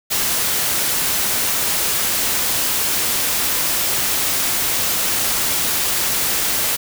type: noise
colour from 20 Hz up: white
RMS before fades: -19 dBFS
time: 0.1-6.77 s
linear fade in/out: 20 ms
effects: none